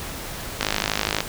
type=click train; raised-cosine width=0.2 ms; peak=-3 dBFS; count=32; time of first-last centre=0.61-1.205 s; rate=52.1 Hz; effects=pink hiss -33 dBFS RMS until 1.28 s